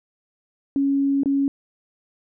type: tone with dropouts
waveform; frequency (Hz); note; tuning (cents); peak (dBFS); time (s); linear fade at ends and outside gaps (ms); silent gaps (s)
sine; 277.2; C#4; 0; -17; 0.76-1.48; 1; 1.234-1.258
effects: none